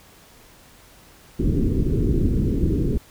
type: low-pass noise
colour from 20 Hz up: pink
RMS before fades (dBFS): -20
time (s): 1.39-2.98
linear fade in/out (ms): 10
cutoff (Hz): 410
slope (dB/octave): 48
effects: pink hiss -50 dBFS RMS until 3.1 s